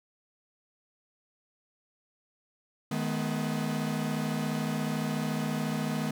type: chord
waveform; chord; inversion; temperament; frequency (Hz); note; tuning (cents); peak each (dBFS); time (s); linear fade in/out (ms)
45% pulse; G# minor; second; equal with one note detuned; 155.56 / 212.8 / 246.9; D#3 / G#3 / B3; 0 / +42 / 0; -33 / -33 / -34; 2.91-6.11; 5
effects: none